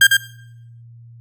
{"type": "tone with echo", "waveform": "30% pulse", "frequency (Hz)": 1600, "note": "G6", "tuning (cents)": 35, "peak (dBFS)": -4, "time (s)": [0.01, 0.07], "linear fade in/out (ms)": 5, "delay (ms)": 100, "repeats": 1, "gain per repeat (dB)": -4, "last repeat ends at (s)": 0.17, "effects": ["noise-tail reverb RT60 0.7 s tail -17 dB re dry", "added 117 Hz sine -39 dBFS peak until 1.2 s"]}